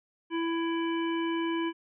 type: harmonic tone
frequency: 332.1 Hz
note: E4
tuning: 13 cents sharp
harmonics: 1 / 3 / 5 / 7 / 9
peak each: -28 / -36 / -41 / -42 / -42 dBFS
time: 0.3-1.73 s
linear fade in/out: 50 ms
effects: none